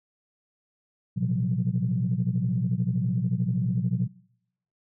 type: tone cluster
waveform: sine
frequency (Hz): 117.2 / 128.7 / 173.8 / 187.1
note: A#2 / C3 / F3 / F#3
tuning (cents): +10 / -28 / -8 / +20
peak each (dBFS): -28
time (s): 1.16-4.08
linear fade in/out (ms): 20
effects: noise-tail reverb RT60 0.8 s tail -24 dB re dry + tanh soft clip ceiling -14 dBFS